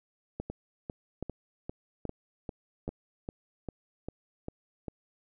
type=two click trains; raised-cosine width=2 ms; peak=-23 / -21 dBFS; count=12 / 4; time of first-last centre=0.5-4.882 / 0.4-2.879 s; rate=2.51 / 1.21 Hz; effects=none